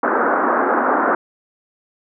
white band-pass noise, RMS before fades -17 dBFS, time 0.03-1.15 s, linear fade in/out 2 ms, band 230 to 1500 Hz, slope 48 dB/octave, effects none

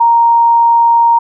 sine tone, 932.3 Hz, A#5, in tune, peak -5 dBFS, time 0-1.19 s, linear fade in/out 10 ms, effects none

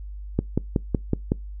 click train, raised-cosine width 3 ms, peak -7 dBFS, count 6, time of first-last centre 0.39-1.319 s, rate 5.38 Hz, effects noise-tail reverb RT60 0.2 s tail -25 dB re dry + added 50 Hz sine -33 dBFS peak until 1.6 s

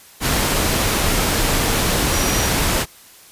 sine tone in noise, 5780 Hz, F#8, 41 cents flat, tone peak -26 dBFS, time 2.1-2.51 s, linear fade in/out 50 ms, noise pink, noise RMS -18 dBFS, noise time 0.2-2.86 s, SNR -11 dB, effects white hiss -45 dBFS RMS until 3.31 s + resampled to 32000 Hz

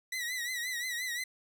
sawtooth tone with vibrato, 1959 Hz, B6, 15 cents flat, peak -30 dBFS, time 0.12-1.24 s, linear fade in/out 5 ms, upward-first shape triangle, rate 5.7 Hz, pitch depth 95 cents each way, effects none

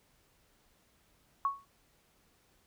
sine tone with exponential decay, 1108.7 Hz, C#6, in tune, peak -24 dBFS, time 1.45-1.65 s, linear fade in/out 1 ms, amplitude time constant 43 ms, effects pink hiss -69 dBFS RMS until 2.66 s

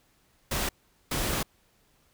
pink noise bursts at uneven times, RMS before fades -29 dBFS, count 2, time 0.51-0.69 / 1.11-1.43 s, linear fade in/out 5 ms, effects pink hiss -66 dBFS RMS until 2.13 s

